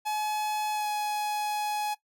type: tone with pitch glide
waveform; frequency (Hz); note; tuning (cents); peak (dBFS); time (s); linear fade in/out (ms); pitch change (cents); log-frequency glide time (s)
45% pulse; 850 to 840.2; G#5 to G#5; +40 to +20; -28; 0.05-1.95; 20; -20; 0.72-0.87
effects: noise-tail reverb RT60 0.1 s tail -18 dB re dry